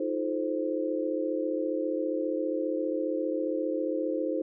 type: chord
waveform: sine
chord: F dominant seventh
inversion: third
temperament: just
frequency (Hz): 314.3 / 349.2 / 436.5 / 523.8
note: Eb4 / F4 / A4 / C5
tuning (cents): +18 / 0 / -14 / +2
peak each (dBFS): -31 / -35 / -35 / -31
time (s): 0-4.42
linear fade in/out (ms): 5
effects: none